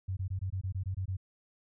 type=tone bursts; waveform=sine; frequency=94.5 Hz; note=F#2; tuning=37 cents sharp; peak=-31 dBFS; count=10; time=0.08-1.169 s; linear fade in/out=10 ms; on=90 ms; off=21 ms; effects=none